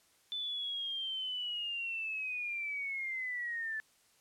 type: linear sweep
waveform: sine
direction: down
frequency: 3520 to 1740 Hz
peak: -35 dBFS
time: 0.32-3.8 s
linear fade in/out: 0 ms
effects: white hiss -68 dBFS RMS until 4.2 s + low-pass 11000 Hz 12 dB/octave